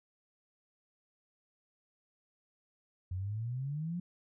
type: exponential sweep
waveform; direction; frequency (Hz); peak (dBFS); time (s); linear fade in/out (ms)
sine; up; 88.4 to 180.6; -34; 3.11-4; 5
effects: none